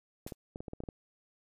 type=clicks; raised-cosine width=2 ms; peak=-27 dBFS; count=9; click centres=0.265 / 0.322 / 0.559 / 0.605 / 0.682 / 0.734 / 0.804 / 0.837 / 0.888 s
type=noise with exponential decay; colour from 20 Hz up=white; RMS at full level=-43 dBFS; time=0.27-0.35 s; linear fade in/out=2 ms; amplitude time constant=17 ms
effects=resampled to 32000 Hz